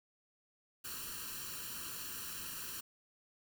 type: noise with comb filter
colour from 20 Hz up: white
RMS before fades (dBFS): -44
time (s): 0.84-2.81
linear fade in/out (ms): 10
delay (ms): 0.7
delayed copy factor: +0.85
effects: none